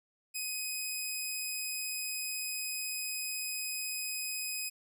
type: tone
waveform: 10% pulse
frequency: 2514 Hz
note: D#7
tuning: 17 cents sharp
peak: -26 dBFS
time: 0.34-4.7 s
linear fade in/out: 20 ms
effects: none